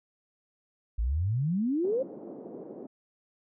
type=exponential sweep; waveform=sine; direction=up; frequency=51.3 to 555 Hz; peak=-25 dBFS; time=0.98-2.03 s; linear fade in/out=10 ms
type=band-pass noise; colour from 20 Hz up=white; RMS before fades=-43 dBFS; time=1.84-2.87 s; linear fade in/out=5 ms; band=210 to 480 Hz; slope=24 dB/octave
effects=none